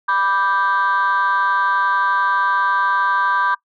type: chord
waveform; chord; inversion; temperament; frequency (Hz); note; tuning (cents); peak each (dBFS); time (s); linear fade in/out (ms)
sine; G major; first; equal; 987.8 / 1174.7 / 1568; B5 / D6 / G6; 0 / 0 / 0; -18; 0.08-3.55; 10
effects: noise-tail reverb RT60 0.1 s tail -21 dB re dry + tanh soft clip ceiling -9 dBFS